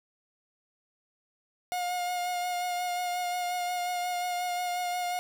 45% pulse tone with vibrato, 715 Hz, F5, 41 cents sharp, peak -29 dBFS, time 1.72-5.19 s, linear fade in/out 0 ms, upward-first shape sine, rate 5.6 Hz, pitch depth 19 cents each way, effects none

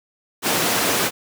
pink high-pass noise, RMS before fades -20 dBFS, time 0.42-1.11 s, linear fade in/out 50 ms, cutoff 240 Hz, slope 12 dB/octave, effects none

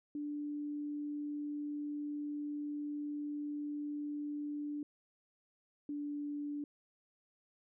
sine tone pair in turn, 293.7 / 291.3 Hz, D4 / D4, 0 / -14 cents, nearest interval unison, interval 14 cents, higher first, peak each -37 / -37 dBFS, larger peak neither, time 0.15-4.83 / 5.89-6.64 s, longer first, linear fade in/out 2 ms, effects none

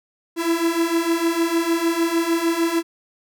45% pulse beating tone pair, 329.6 / 336.2 Hz, E4 / E4, 0 / +34 cents, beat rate 6.6 Hz, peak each -23 / -20 dBFS, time 0.36-2.83 s, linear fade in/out 50 ms, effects none

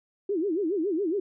sine tone with vibrato, 359.9 Hz, F#4, 48 cents flat, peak -24 dBFS, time 0.29-1.2 s, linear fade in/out 5 ms, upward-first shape sine, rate 7.2 Hz, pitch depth 260 cents each way, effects none

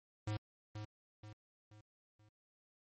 square tone with echo, 106.2 Hz, G#2, 39 cents sharp, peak -37 dBFS, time 0.27-0.37 s, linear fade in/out 5 ms, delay 480 ms, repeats 4, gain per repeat -7 dB, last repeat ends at 2.29 s, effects MP3 32 kbps

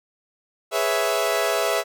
sawtooth chord, C# minor seventh, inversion second, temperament equal, 415.3 / 493.9 / 554.4 / 659.3 Hz, G#4 / B4 / C#5 / E5, 0 / 0 / 0 / 0 cents, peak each -23 / -24 / -24 / -19 dBFS, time 0.71-1.84 s, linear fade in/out 50 ms, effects none

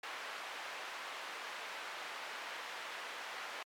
white band-pass noise, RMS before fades -45 dBFS, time 0.03-3.63 s, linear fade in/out 5 ms, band 630 to 2200 Hz, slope 12 dB/octave, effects MP3 96 kbps

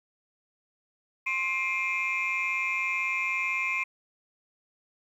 sine tone cluster, 1055 / 2119 / 2377 / 2559 Hz, C6 / C7 / D7 / D#7, +14 / +21 / +20 / +48 cents, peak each -34 / -30 / -29 / -32 dBFS, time 1.26-3.84 s, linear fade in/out 10 ms, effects tanh soft clip ceiling -20 dBFS + 10-bit

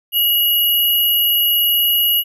sine tone pair together, 2900 / 11681 Hz, F#7 / F#9, -35 / -23 cents, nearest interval 2 octaves, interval 2412 cents, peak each -15 dBFS, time 0.12-2.24 s, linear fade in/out 50 ms, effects none

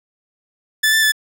sawtooth tone with pitch steps, 1747 / 1769 / 1738 Hz, A6 / A6 / A6, -13 / +9 / -22 cents, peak -9 dBFS, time 0.83-1.121 s, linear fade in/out 10 ms, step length 97 ms, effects none

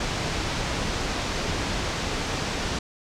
pink low-pass noise, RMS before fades -28 dBFS, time 0-2.79 s, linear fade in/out 5 ms, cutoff 6600 Hz, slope 24 dB/octave, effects none

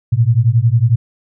sine beating tone pair, 111 / 122 Hz, A2 / B2, +16 / -21 cents, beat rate 11 Hz, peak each -12 dBFS, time 0.12-0.96 s, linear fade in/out 10 ms, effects none

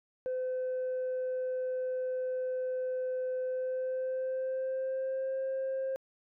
sine tone with pitch glide, 511 to 530.6 Hz, C5 to C5, -41 to +24 cents, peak -29 dBFS, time 0.26-5.96 s, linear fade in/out 0 ms, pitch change +65 cents, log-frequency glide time 3.41-5.39 s, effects tanh soft clip ceiling -29 dBFS

